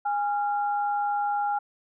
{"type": "tone pair together", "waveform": "sine", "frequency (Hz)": [821.7, 1382], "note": ["G#5", "F6"], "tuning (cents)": [-19, -19], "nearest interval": "major sixth", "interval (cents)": 900, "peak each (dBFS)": [-24, -33], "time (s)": [0.05, 1.59], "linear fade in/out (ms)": 10, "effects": []}